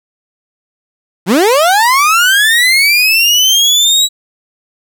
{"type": "linear sweep", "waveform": "30% pulse", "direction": "up", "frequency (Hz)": [155.56, 3905], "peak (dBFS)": -4, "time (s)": [1.26, 4.09], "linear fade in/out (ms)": 50, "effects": []}